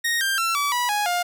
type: tone with pitch steps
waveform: sawtooth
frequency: 1864.7 / 1586.2 / 1349.4 / 1147.9 / 976.4 / 830.6 / 706.6 Hz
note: A#6 / G6 / E6 / D6 / B5 / G#5 / F5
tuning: 0 / +20 / +40 / -40 / -20 / 0 / +20 cents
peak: -17 dBFS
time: 0.04-1.23 s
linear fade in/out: 10 ms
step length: 170 ms
effects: none